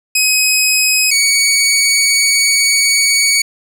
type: tone pair in turn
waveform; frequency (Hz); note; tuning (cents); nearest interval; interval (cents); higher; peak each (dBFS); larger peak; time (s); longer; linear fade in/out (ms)
15% pulse; 2531 / 2246; D#7 / C#7; +29 / +22; major second; 207; first; -3; neither; 0.15-1.11 / 1.11-3.42; second; 5
effects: none